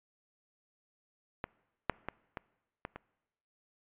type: clicks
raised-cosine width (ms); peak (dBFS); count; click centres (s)
0.5; -20 / -12 / -20 / -23 / -23 / -27; 6; 1.441 / 1.897 / 2.086 / 2.372 / 2.851 / 2.96
effects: noise-tail reverb RT60 1.0 s tail -23 dB re dry + resampled to 8000 Hz